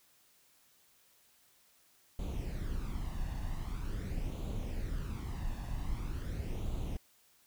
brown noise with flanger, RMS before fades -37 dBFS, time 2.19-6.97 s, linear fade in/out 2 ms, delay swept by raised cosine 0.28 to 1.12 ms, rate 0.44 Hz, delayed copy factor +0.6, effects white hiss -67 dBFS RMS until 7.46 s

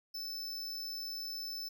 square tone, 5274 Hz, E8, in tune, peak -39 dBFS, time 0.14-1.69 s, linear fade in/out 10 ms, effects none

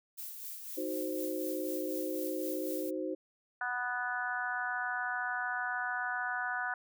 violet noise with tremolo, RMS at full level -42 dBFS, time 0.17-2.91 s, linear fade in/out 20 ms, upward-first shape sine, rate 4 Hz, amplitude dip 40%
sine chord, C diminished, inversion first, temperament equal, 311.1 / 370 / 523.3 Hz, Eb4 / Gb4 / C5, 0 / 0 / 0 cents, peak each -37 / -38 / -38 dBFS, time 0.77-3.15 s, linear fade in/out 10 ms
harmonic tone, 246.9 Hz, B3, in tune, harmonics 3 / 4 / 5 / 6 / 7, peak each -39 / -42 / -43 / -35 / -41 dBFS, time 3.61-6.74 s, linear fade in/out 2 ms
effects none

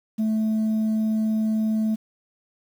sine tone, 218.3 Hz, A3, 13 cents flat, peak -17 dBFS, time 0.18-1.96 s, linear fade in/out 20 ms, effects tanh soft clip ceiling -19 dBFS + 8-bit

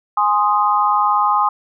sine chord, Ab major, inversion none, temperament equal, 830.6 / 1046.5 / 1244.5 Hz, Ab5 / C6 / Eb6, 0 / 0 / 0 cents, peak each -17 dBFS, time 0.17-1.49 s, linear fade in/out 5 ms, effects none

